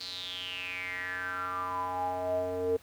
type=tone with band-pass filter sweep; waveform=square; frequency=91.3 Hz; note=F#2; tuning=23 cents flat; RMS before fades=-34 dBFS; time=0-2.77 s; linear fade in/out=10 ms; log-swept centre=4400 to 450 Hz; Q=8.7; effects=pink hiss -57 dBFS RMS until 2.82 s + high-pass 60 Hz 12 dB/octave